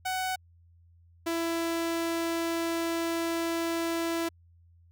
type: tone pair in turn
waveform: sawtooth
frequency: 747 / 333.3 Hz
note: F#5 / E4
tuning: +16 / +19 cents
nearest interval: octave + major second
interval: 1397 cents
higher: first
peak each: -25 / -24 dBFS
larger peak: second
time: 0.05-0.36 / 1.26-4.29 s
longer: second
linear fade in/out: 10 ms
effects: added 85 Hz sine -56 dBFS peak until 4.91 s